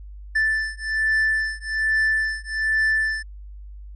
triangle beating tone pair, 1760 / 1761.2 Hz, A6 / A6, 0 / +1 cents, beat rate 1.2 Hz, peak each -21 dBFS, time 0.35-3.23 s, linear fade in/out 10 ms, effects added 50 Hz sine -36 dBFS peak until 3.95 s + resampled to 24000 Hz

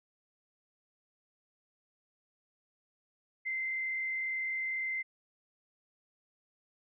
sine tone with frequency modulation, 2076 Hz, C7, 14 cents flat, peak -32 dBFS, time 3.45-5.03 s, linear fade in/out 20 ms, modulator 37.9 Hz, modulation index 0.63, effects none

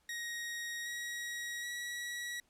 sawtooth tone with pitch steps, 1881 / 1902.9 / 1925 Hz, A#6 / A#6 / B6, +15 / +35 / -45 cents, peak -35 dBFS, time 0.09-2.4 s, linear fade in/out 2 ms, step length 770 ms, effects pink hiss -73 dBFS RMS until 2.49 s + low-pass 12000 Hz 12 dB/octave

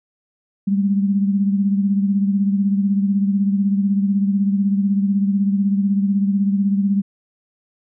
sine beating tone pair, 197.5 / 213.5 Hz, G3 / G#3, +13 / +48 cents, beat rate 16 Hz, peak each -15 / -24 dBFS, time 0.67-7.02 s, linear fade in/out 10 ms, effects none

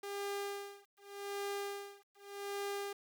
sawtooth tone with tremolo, 401.8 Hz, G4, 43 cents sharp, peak -33 dBFS, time 0.03-2.93 s, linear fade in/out 5 ms, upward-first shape sine, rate 0.85 Hz, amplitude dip 100%, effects 11-bit

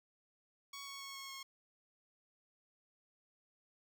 10% pulse tone with pitch steps, 1117 / 1108.6 / 1100.4 / 1092.1 / 1083.9 Hz, C#6 / C#6 / C#6 / C#6 / C#6, +13 / 0 / -13 / -26 / -39 cents, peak -38 dBFS, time 0.73-1.43 s, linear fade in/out 5 ms, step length 140 ms, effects none

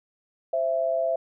sine tone pair together, 525.1 / 663 Hz, C5 / E5, +6 / +10 cents, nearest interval major third, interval 404 cents, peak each -28 / -23 dBFS, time 0.53-1.16 s, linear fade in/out 5 ms, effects none

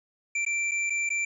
square tone with dropouts, 2349 Hz, D7, in tune, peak -26 dBFS, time 0.35-1.25 s, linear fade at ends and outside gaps 5 ms, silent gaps 0.451-0.463 / 0.712-0.716 / 0.898-0.903 / 1.092-1.102 s, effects resampled to 22050 Hz

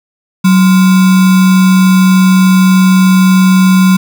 sine tone with sample-and-hold, 186.7 Hz, F#3, 16 cents sharp, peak -3 dBFS, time 0.44-3.97 s, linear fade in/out 10 ms, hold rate 1225 Hz, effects none

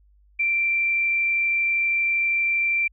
sine tone with frequency modulation, 2355 Hz, D7, 4 cents sharp, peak -19 dBFS, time 0.39-2.88 s, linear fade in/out 10 ms, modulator 32.6 Hz, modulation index 0.47, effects added 50 Hz sine -54 dBFS peak until 2.92 s

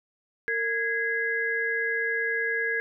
sine tone cluster, 457.6 / 1655 / 2051 Hz, A#4 / G#6 / C7, -32 / -6 / -35 cents, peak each -32 / -26 / -32 dBFS, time 0.48-2.8 s, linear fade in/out 0 ms, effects none

